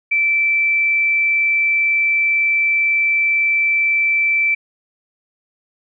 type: tone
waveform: sine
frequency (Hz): 2329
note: D7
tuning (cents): -15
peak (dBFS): -13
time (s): 0.11-4.55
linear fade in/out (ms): 10
effects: none